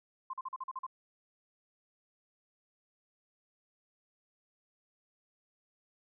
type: tone bursts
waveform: sine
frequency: 1046.5 Hz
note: C6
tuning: in tune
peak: -36 dBFS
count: 8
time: 0.3-0.866 s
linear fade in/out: 5 ms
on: 34 ms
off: 42 ms
effects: none